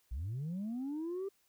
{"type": "linear sweep", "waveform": "sine", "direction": "up", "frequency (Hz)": [53, 400.3], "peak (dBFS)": -34, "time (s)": [0.11, 1.29], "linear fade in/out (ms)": 10, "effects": ["tanh soft clip ceiling -34 dBFS", "white hiss -73 dBFS RMS until 1.48 s"]}